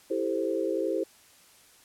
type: chord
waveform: sine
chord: A minor seventh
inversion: second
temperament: equal with one note detuned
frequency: 329.6 / 392 / 442.8 / 523.3 Hz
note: E4 / G4 / A4 / C5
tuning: 0 / 0 / +11 / 0 cents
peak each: -31 / -31 / -33 / -31 dBFS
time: 0.1-1.04 s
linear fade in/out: 10 ms
effects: white hiss -57 dBFS RMS until 1.84 s + low-pass 12000 Hz 12 dB/octave